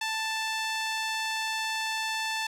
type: tone with band-pass filter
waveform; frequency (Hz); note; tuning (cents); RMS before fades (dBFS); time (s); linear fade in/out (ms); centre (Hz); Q
sawtooth; 882; A5; +4; -31; 0.01-2.47; 5; 3400; 0.65
effects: none